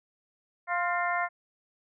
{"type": "harmonic tone with a mistuned harmonic", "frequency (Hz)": 349.8, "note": "F4", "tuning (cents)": 3, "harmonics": [2, 3, 4, 5, 6], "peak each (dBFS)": [-30, -32, -33, -34, -35], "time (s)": [0.67, 1.29], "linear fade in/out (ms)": 50, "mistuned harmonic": 5, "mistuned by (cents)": 47, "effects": []}